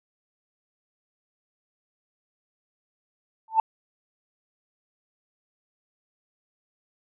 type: tone with exponential growth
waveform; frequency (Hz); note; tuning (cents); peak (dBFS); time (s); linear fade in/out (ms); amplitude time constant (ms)
sine; 887; A5; +14; -11; 3.48-3.6; 2; 24
effects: tanh soft clip ceiling -9 dBFS